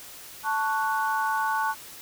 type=chord; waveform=sine; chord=F# minor; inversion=first; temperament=equal with one note detuned; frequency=880 / 1113.9 / 1480 Hz; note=A5 / C#6 / F#6; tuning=0 / +8 / 0 cents; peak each=-26 / -29 / -29 dBFS; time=0.43-1.75 s; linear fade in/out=50 ms; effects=white hiss -44 dBFS RMS until 2.01 s